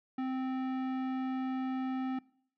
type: tone with tanh clipping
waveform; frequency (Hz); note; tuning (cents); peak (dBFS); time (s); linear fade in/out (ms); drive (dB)
sine; 260.5; C4; -7; -34; 0.18-2.19; 5; 16
effects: noise-tail reverb RT60 0.6 s tail -22 dB re dry